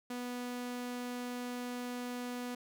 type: tone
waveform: sawtooth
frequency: 245.8 Hz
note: B3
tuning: 8 cents flat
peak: -34 dBFS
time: 0.1-2.55 s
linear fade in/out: 5 ms
effects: none